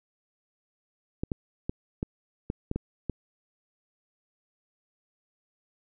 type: clicks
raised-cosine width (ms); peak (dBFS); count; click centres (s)
3; -16; 8; 1.235 / 1.318 / 1.695 / 2.029 / 2.501 / 2.714 / 2.76 / 3.097
effects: none